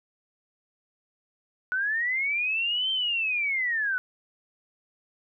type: linear two-way sweep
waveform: sine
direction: up then down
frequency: 1467 to 3136 to 1467 Hz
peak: -24 dBFS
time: 1.72-3.98 s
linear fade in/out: 0 ms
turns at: 2.91 s
effects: none